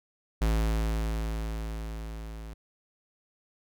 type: tone with level ramp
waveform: square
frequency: 54.7 Hz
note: A1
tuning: 9 cents flat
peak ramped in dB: -23 to -40 dBFS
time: 0.41-2.54 s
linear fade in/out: 10 ms
effects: none